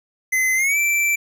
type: tone with pitch glide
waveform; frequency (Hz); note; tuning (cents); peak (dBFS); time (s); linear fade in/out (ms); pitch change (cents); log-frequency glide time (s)
square; 2046 to 2337; C7 to D7; -39 to -9; -17; 0.32-1.16; 10; +230; 0.55-0.78
effects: none